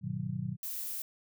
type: chord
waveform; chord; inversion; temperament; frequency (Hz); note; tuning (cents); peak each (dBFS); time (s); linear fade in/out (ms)
sine; G# minor seventh; none; just; 103.83 / 124.59 / 155.74 / 186.89; G#2 / B2 / D#3 / F#3; 0 / +16 / +2 / +18; -42 / -37 / -38 / -38; 0.01-0.57; 50
type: noise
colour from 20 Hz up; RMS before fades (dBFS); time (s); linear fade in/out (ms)
violet; -38; 0.63-1.02; 2
effects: none